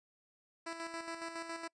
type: tone with tremolo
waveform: 10% pulse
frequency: 331.6 Hz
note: E4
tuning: 10 cents sharp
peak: -31 dBFS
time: 0.66-1.68 s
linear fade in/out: 10 ms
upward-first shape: square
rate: 7.2 Hz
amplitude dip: 50%
effects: noise-tail reverb RT60 0.1 s tail -26 dB re dry + resampled to 22050 Hz